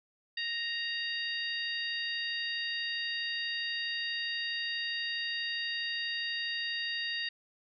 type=harmonic tone; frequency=932.3 Hz; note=A#5; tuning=in tune; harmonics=2 / 3 / 4 / 5; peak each=-36 / -38 / -39 / -40 dBFS; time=0.37-7.29 s; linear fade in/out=5 ms; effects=none